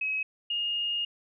sine tone pair in turn, 2554 / 2844 Hz, D#7 / F7, +45 / +31 cents, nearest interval major second, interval 186 cents, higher second, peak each -27 dBFS, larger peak neither, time 0.01-0.23 / 0.5-1.05 s, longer second, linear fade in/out 5 ms, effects none

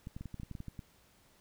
clicks, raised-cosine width 5 ms, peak -30 dBFS, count 12, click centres 0.071 / 0.165 / 0.21 / 0.257 / 0.343 / 0.399 / 0.433 / 0.513 / 0.552 / 0.604 / 0.683 / 0.792 s, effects pink hiss -66 dBFS RMS until 1.4 s

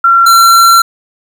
sine / square tone pair in turn, 1366 / 1360.5 Hz, F6 / F6, -39 / -46 cents, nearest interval unison, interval 7 cents, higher first, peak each -3 dBFS, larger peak neither, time 0.04-0.26 / 0.26-0.82 s, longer second, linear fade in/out 5 ms, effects 7-bit

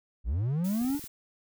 triangle linear sweep, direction up, 47 to 300 Hz, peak -24 dBFS, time 0.24-1 s, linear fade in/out 50 ms
blue noise, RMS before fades -43 dBFS, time 0.64-1.08 s, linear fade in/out 10 ms
clicks, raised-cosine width 3 ms, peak -34 dBFS, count 6, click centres 0.816 / 0.848 / 0.903 / 0.948 / 0.994 / 1.041 s
effects none

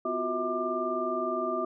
sine tone cluster, 251.1 / 349.6 / 369.1 / 645 / 1192 Hz, B3 / F4 / F#4 / E5 / D6, +29 / +2 / -4 / -38 / +25 cents, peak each -37 / -37 / -34 / -32 / -32 dBFS, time 0.05-1.65 s, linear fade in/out 5 ms, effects none

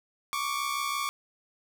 sawtooth tone pair together, 1108.7 / 1174.6 Hz, C#6 / D6, 0 / 0 cents, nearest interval minor second, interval 100 cents, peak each -28 dBFS, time 0.33-1.09 s, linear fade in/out 0 ms, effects none

